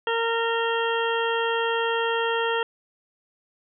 harmonic tone, 460 Hz, A#4, 23 cents flat, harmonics 1 / 2 / 3 / 4 / 6 / 7, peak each -25 / -28 / -30 / -31 / -33 / -33 dBFS, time 0.07-2.63 s, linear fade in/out 2 ms, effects none

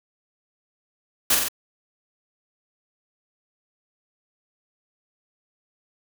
white noise with echo, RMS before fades -18 dBFS, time 1.3-1.35 s, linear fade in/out 5 ms, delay 45 ms, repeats 3, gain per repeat -3 dB, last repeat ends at 1.485 s, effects none

